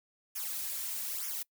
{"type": "noise with flanger", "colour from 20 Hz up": "blue", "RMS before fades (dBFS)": -37, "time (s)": [0.35, 1.43], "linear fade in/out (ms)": 10, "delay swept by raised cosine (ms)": [0.24, 4.14], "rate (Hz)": 1.1, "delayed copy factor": -0.95, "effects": ["noise-tail reverb RT60 0.1 s tail -24 dB re dry"]}